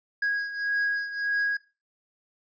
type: beating tone pair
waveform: triangle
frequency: 1648 / 1649.7 Hz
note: G#6 / G#6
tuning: -14 / -12 cents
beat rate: 1.7 Hz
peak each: -25 / -30 dBFS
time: 0.22-1.57 s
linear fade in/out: 5 ms
effects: noise-tail reverb RT60 0.3 s tail -18 dB re dry + resampled to 16000 Hz